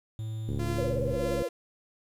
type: tone with pitch glide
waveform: triangle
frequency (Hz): 110 to 117.9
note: A2 to A#2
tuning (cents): 0 to +20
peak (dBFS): -30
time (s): 0.19-1.14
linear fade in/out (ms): 0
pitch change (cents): +120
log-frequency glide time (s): 0.81-0.94
type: click train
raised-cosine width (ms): 3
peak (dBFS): -22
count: 67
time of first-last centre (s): 0.49-1.421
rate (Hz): 70.9
type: tone with tremolo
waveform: sawtooth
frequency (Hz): 343.3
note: F4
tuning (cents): -30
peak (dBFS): -29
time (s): 0.59-1.49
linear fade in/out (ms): 5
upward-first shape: sine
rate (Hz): 1.7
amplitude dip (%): 90
type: tone with vibrato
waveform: sine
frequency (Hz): 517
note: C5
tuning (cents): -21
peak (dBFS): -29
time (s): 0.78-1.48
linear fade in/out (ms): 5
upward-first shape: sine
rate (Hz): 17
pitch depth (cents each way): 140
effects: resampled to 32000 Hz + 9-bit